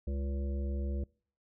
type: harmonic tone with a mistuned harmonic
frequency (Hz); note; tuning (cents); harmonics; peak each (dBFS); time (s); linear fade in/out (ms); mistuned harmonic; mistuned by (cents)
69; C#2; -7; 1 / 3 / 5 / 7 / 8; -32 / -42 / -46 / -49 / -50; 0.07-1.04; 5; 8; +55
effects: noise-tail reverb RT60 0.5 s tail -25 dB re dry